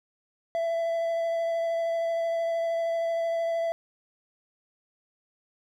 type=tone with vibrato; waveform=triangle; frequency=667 Hz; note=E5; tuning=20 cents sharp; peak=-23 dBFS; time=0.55-3.72 s; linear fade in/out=0 ms; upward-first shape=sine; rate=13 Hz; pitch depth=10 cents each way; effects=none